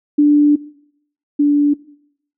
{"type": "tone pair in turn", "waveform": "sine", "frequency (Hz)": [293.7, 290.5], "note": ["D4", "D4"], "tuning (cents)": [0, -19], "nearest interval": "unison", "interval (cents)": 19, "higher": "first", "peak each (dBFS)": [-7, -9], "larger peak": "first", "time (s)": [[0.18, 0.56], [1.39, 1.74]], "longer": "first", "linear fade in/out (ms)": 10, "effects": ["noise-tail reverb RT60 0.7 s tail -20 dB re dry"]}